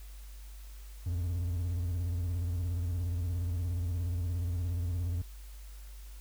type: tone with vibrato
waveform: triangle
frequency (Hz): 87.31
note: F2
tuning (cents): 0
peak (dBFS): -28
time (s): 1.06-5.22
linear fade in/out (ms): 5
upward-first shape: square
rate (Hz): 17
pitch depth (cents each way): 74
effects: added 50 Hz sine -44 dBFS peak until 6.2 s + white hiss -58 dBFS RMS until 6.2 s